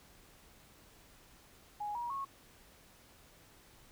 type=tone with pitch steps; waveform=sine; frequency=830.6 / 954.1 / 1096 Hz; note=G#5 / A#5 / C#6; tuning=0 / +40 / -20 cents; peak=-36 dBFS; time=1.8-2.25 s; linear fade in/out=10 ms; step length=150 ms; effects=pink hiss -61 dBFS RMS until 3.91 s